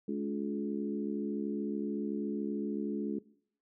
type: harmonic tone with a mistuned harmonic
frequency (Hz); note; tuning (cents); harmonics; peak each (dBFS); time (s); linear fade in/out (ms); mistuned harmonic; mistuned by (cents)
70.6; C#2; +32; 3 / 4 / 5 / 6; -35 / -37 / -39 / -41; 0.08-3.19; 5; 4; +18
effects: noise-tail reverb RT60 0.6 s tail -20 dB re dry